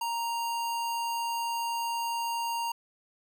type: tone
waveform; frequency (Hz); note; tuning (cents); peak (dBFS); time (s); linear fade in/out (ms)
square; 932.3; A#5; 0; -30; 0.01-2.72; 5
effects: none